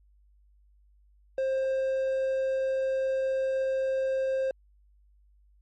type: tone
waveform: triangle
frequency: 530 Hz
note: C5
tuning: 22 cents sharp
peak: -23 dBFS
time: 1.38-4.51 s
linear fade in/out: 2 ms
effects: added 50 Hz sine -58 dBFS peak until 5.61 s + MP3 32 kbps